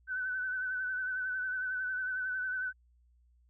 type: tone with vibrato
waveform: sine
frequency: 1511 Hz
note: F#6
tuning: 36 cents sharp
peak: -32 dBFS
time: 0.07-2.73 s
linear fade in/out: 50 ms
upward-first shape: sine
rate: 11 Hz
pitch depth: 37 cents each way
effects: added 60 Hz sine -63 dBFS peak until 3.49 s